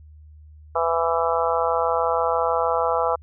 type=harmonic tone; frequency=166.2 Hz; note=E3; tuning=15 cents sharp; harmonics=3 / 4 / 5 / 6 / 7 / 8; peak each=-24 / -25 / -26 / -27 / -27 / -28 dBFS; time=0.75-3.16 s; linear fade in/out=10 ms; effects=added 76 Hz sine -43 dBFS peak until 3.22 s